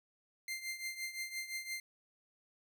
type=tone with tremolo; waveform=sawtooth; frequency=2093 Hz; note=C7; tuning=in tune; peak=-33 dBFS; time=0.48-1.8 s; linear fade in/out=2 ms; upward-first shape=triangle; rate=5.8 Hz; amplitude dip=80%; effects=none